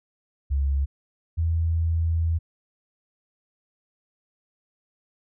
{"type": "tone pair in turn", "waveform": "sine", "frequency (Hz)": [69.3, 82.41], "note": ["C#2", "E2"], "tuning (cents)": [0, 0], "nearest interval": "minor third", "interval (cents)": 300, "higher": "second", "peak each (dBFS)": -20, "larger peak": "neither", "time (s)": [[0.5, 0.86], [1.37, 2.39]], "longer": "second", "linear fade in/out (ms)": 20, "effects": []}